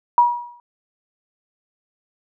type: tone with exponential decay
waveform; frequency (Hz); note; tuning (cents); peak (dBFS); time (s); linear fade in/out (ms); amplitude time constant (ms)
sine; 961; B5; -48; -7; 0.18-0.6; 1; 90
effects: none